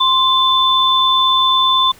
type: tone pair together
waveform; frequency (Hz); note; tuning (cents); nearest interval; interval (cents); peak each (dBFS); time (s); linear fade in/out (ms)
sine; 1046 / 3522; C6 / A7; -1 / +1; octave + major sixth; 2102; -13; 0-1.92; 10
effects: pink hiss -44 dBFS RMS until 1.99 s